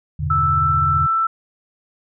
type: chord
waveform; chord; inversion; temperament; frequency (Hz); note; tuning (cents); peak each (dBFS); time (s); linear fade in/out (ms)
sine; E minor seventh; none; equal; 82.41 / 98 / 123.47 / 146.83; E2 / G2 / B2 / D3; 0 / 0 / 0 / 0; -23 / -29 / -28 / -23; 0.19-1.07; 10
type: tone with pitch glide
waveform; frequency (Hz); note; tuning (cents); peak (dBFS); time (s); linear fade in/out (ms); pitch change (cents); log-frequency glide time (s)
sine; 1318.5 to 1329.2; E6 to E6; 0 to +14; -15; 0.3-1.27; 5; +14; 0.41-0.71
effects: none